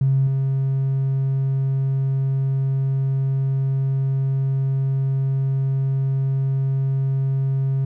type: tone with level steps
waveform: triangle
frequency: 134.9 Hz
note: C#3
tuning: 47 cents flat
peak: -11 / -15 dBFS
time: 0.01-7.85 s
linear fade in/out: 5 ms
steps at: 0.27 s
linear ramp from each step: 2 ms
effects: tanh soft clip ceiling -12 dBFS